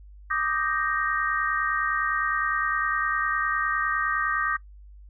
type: chord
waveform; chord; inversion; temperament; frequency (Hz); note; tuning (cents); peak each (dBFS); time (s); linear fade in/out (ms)
sine; Eb major seventh; third; equal; 1174.7 / 1244.5 / 1568 / 1864.7; D6 / Eb6 / G6 / Bb6; 0 / 0 / 0 / 0; -29; 0.3-4.57; 10
effects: noise-tail reverb RT60 0.1 s tail -19 dB re dry + added 50 Hz sine -44 dBFS peak until 5.09 s